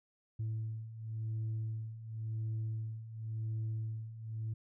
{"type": "beating tone pair", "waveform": "sine", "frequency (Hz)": [110, 110.93], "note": ["A2", "A2"], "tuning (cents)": [0, 15], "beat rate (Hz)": 0.93, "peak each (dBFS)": [-40, -36], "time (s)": [0.39, 4.54], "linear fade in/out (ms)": 10, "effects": ["tanh soft clip ceiling -32 dBFS"]}